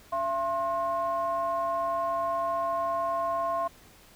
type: ring-modulated tone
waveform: triangle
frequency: 195 Hz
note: G3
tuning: 9 cents flat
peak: -21 dBFS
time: 0.12-3.68 s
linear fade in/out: 10 ms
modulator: 871 Hz
effects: pink hiss -55 dBFS RMS until 4.15 s